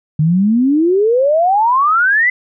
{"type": "exponential sweep", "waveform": "sine", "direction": "up", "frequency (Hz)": [148.1, 2046], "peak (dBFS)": -9, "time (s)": [0.19, 2.3], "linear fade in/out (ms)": 5, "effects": []}